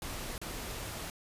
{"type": "noise with dropouts", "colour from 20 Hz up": "pink", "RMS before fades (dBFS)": -40, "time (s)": [0.02, 1.1], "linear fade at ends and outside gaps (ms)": 1, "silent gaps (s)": [0.38, 0.415], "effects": ["resampled to 32000 Hz"]}